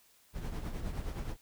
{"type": "noise with tremolo", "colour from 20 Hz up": "brown", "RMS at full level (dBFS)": -35, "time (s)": [0.33, 1.37], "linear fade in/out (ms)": 50, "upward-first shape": "triangle", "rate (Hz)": 9.6, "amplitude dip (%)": 60, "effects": ["white hiss -65 dBFS RMS until 1.41 s"]}